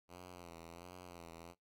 5% pulse tone with vibrato, 86.6 Hz, F2, 14 cents flat, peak -40 dBFS, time 0.08-1.55 s, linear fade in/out 50 ms, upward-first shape sine, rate 1.4 Hz, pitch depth 73 cents each way, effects noise-tail reverb RT60 0.2 s tail -25 dB re dry

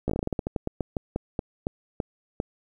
slowing click train, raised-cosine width 2 ms, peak -13 dBFS, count 20, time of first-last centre 0.08-2.401 s, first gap 15 ms, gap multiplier 1.2, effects 9-bit

